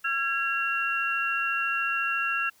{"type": "tone cluster", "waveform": "sine", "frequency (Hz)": [1357, 1649, 2747], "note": ["E6", "G#6", "F7"], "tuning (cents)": [50, -13, -29], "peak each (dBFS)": -29, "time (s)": [0.04, 2.5], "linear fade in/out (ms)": 10, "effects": ["white hiss -61 dBFS RMS until 2.6 s"]}